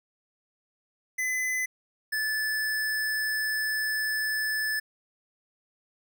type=tone pair in turn; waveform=square; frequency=2020 / 1738.2 Hz; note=B6 / A6; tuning=+39 / -22 cents; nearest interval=minor third; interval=261 cents; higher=first; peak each=-27 dBFS; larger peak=neither; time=1.18-1.66 / 2.12-4.8 s; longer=second; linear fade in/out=10 ms; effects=none